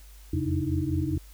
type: tone cluster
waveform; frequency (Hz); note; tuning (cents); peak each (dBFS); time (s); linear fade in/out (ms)
sine; 84 / 88.7 / 134.9 / 301.3 / 321.1; E2 / F2 / C#3 / D4 / E4; +33 / +27 / -47 / +44 / -45; -31; 0.33-1.18; 5
effects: added 50 Hz sine -46 dBFS peak until 1.33 s + white hiss -56 dBFS RMS until 1.33 s